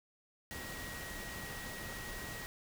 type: tone in noise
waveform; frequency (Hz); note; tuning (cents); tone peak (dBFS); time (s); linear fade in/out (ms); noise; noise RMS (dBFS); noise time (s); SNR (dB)
sine; 1900; A#6; +33; -47; 0.51-2.46; 0; pink; -45; 0.51-2.46; -5
effects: none